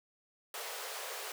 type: high-pass noise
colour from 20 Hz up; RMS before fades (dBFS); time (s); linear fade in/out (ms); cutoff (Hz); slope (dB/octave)
pink; -42; 0.54-1.32; 2; 400; 96
effects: none